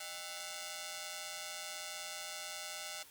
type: ring-modulated tone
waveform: 5% pulse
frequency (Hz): 703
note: F5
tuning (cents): +11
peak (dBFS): -28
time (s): 0-3.03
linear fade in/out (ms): 5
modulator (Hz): 87.8
effects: white hiss -58 dBFS RMS until 3.1 s + Opus 32 kbps